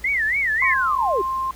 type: tone with vibrato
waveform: sine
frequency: 1972 Hz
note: B6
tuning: 3 cents flat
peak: -18 dBFS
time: 0.04-0.74 s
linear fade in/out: 5 ms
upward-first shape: sine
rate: 3.6 Hz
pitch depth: 240 cents each way
type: linear sweep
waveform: sine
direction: down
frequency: 2069 to 344.4 Hz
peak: -19 dBFS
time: 0.61-1.22 s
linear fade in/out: 10 ms
type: tone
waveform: sine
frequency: 1054 Hz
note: C6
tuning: 12 cents sharp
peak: -21 dBFS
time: 0.62-1.51 s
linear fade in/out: 2 ms
effects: added 58 Hz sine -43 dBFS peak until 1.55 s + pink hiss -46 dBFS RMS until 1.55 s